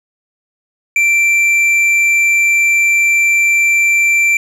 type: tone with tanh clipping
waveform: sine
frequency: 2349 Hz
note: D7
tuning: in tune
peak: -10 dBFS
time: 0.96-4.37 s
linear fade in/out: 2 ms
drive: 7 dB
effects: none